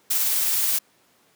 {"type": "noise with tremolo", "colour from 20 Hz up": "blue", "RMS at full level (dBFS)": -21, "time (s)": [0.1, 0.79], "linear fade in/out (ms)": 10, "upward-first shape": "triangle", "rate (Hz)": 19, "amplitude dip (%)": 25, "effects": ["pink hiss -60 dBFS RMS until 1.35 s", "high-pass 200 Hz 12 dB/octave"]}